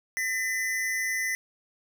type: tone pair together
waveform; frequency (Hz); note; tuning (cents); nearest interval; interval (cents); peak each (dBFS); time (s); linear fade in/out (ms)
square; 1820 / 2012; A#6 / B6; -42 / +32; major second; 174; -35 / -28; 0.17-1.35; 0
effects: none